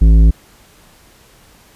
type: tone with tanh clipping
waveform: sine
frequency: 54.4 Hz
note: A1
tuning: 19 cents flat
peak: -6 dBFS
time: 0.01-0.31 s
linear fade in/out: 10 ms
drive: 11 dB
effects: pink hiss -47 dBFS RMS until 1.75 s + resampled to 32000 Hz

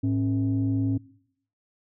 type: tone pair together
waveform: sine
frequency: 107.8 / 271.6 Hz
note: A2 / C#4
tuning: -35 / -35 cents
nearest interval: octave + major third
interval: 1600 cents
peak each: -23 dBFS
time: 0.03-0.98 s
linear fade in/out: 10 ms
effects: noise-tail reverb RT60 0.7 s tail -22 dB re dry + tanh soft clip ceiling -17 dBFS

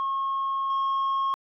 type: tone with level steps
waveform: sine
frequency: 1085 Hz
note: C#6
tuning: 37 cents flat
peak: -23 / -20 dBFS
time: 0-1.34 s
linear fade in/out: 0 ms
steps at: 0.7 s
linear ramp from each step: 2 ms
effects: tanh soft clip ceiling -22 dBFS

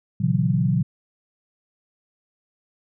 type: chord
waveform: sine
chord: F# dominant seventh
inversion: first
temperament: equal with one note detuned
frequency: 119.33 / 138.59 / 164.81 / 185 Hz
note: A#2 / C#3 / E3 / F#3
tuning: +41 / 0 / 0 / 0 cents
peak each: -23 dBFS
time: 0.2-0.83 s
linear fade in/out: 10 ms
effects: none

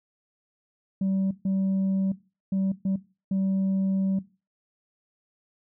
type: tone bursts at uneven times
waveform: sine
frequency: 192.3 Hz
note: G3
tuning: 33 cents flat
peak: -20 dBFS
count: 5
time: 1.01-1.31 / 1.45-2.12 / 2.52-2.72 / 2.85-2.96 / 3.31-4.19 s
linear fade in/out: 5 ms
effects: noise-tail reverb RT60 0.3 s tail -18 dB re dry + tanh soft clip ceiling -21 dBFS

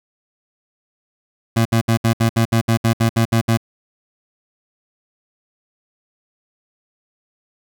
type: tone bursts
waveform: 25% pulse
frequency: 114.1 Hz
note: A#2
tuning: 37 cents flat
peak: -9 dBFS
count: 13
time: 1.56-3.574 s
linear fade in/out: 10 ms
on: 94 ms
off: 66 ms
effects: none

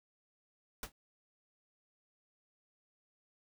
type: noise with exponential decay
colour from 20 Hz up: pink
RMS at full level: -36 dBFS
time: 0.83-0.92 s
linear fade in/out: 2 ms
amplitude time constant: 19 ms
effects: none

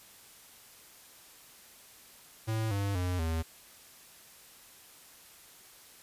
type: tone with pitch steps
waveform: square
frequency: 110.8 / 99.86 / 90 / 81.11 Hz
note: A2 / G2 / F#2 / E2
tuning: +13 / +33 / -47 / -27 cents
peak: -30 dBFS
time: 2.47-3.43 s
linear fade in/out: 20 ms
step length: 240 ms
effects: white hiss -55 dBFS RMS until 6.02 s + resampled to 32000 Hz

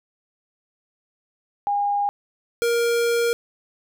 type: tone pair in turn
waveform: sine / square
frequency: 813 / 469.7 Hz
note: G#5 / A#4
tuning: -37 / +13 cents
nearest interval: major sixth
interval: 950 cents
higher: first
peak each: -19 / -19 dBFS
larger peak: neither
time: 1.67-2.09 / 2.62-3.33 s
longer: second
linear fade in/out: 0 ms
effects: none

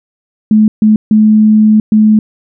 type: tone bursts at uneven times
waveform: sine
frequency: 215 Hz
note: A3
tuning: 40 cents flat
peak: -3 dBFS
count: 4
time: 0.51-0.68 / 0.82-0.96 / 1.11-1.8 / 1.92-2.19 s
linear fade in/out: 2 ms
effects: none

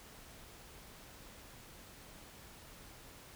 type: silence
effects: pink hiss -55 dBFS RMS until 3.35 s

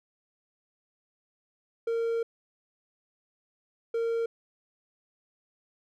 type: tone bursts at uneven times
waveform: triangle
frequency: 460.5 Hz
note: A#4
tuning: 21 cents flat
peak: -24 dBFS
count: 2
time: 1.87-2.23 / 3.94-4.26 s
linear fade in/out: 5 ms
effects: none

